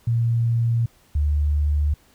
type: tone pair in turn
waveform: sine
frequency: 116.54 / 73.82 Hz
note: A#2 / D2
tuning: 0 / +9 cents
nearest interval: minor sixth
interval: 791 cents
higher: first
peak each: -17 / -17 dBFS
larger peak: neither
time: 0.07-0.86 / 1.15-1.94 s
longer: neither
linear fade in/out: 5 ms
effects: pink hiss -57 dBFS RMS until 2.14 s